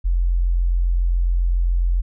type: tone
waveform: sine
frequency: 43.65 Hz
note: F1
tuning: in tune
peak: -15 dBFS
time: 0.04-2.02 s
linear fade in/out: 20 ms
effects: none